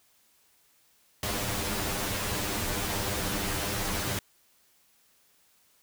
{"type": "noise with comb filter", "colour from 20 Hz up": "pink", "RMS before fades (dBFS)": -31, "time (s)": [1.23, 4.19], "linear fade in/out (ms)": 2, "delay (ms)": 10, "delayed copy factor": 0.95, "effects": ["white hiss -65 dBFS RMS until 5.82 s"]}